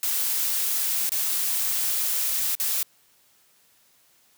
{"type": "noise with dropouts", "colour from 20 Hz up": "blue", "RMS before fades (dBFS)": -25, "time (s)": [0.03, 2.83], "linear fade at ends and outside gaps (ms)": 1, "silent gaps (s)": [[1.093, 1.119], [2.552, 2.599]], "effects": ["white hiss -61 dBFS RMS until 4.37 s", "high-pass 60 Hz 12 dB/octave"]}